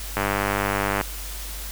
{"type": "click train", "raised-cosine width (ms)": 0.5, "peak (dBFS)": -7, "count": 85, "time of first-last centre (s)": [0.17, 1.012], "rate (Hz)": 99.8, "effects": ["added 50 Hz sine -33 dBFS peak until 1.71 s", "white hiss -36 dBFS RMS until 1.71 s"]}